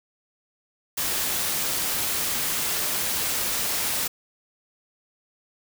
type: noise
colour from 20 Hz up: white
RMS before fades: -26 dBFS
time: 0.97-4.08 s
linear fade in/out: 10 ms
effects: none